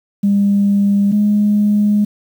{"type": "tone pair in turn", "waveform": "sine", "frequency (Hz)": [201, 207.7], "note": ["G3", "G#3"], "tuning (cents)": [44, 0], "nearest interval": "minor second", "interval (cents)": 56, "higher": "second", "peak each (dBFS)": -9, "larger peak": "neither", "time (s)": [[0.23, 1.12], [1.12, 2.05]], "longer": "second", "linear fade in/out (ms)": 10, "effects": ["tanh soft clip ceiling -5 dBFS", "7-bit"]}